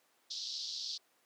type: band-pass noise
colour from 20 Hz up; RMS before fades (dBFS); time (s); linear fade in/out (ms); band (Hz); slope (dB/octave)
white; -41; 0.3-0.98; 10; 3700 to 5300; 48
effects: pink hiss -71 dBFS RMS until 1.25 s + high-pass 400 Hz 12 dB/octave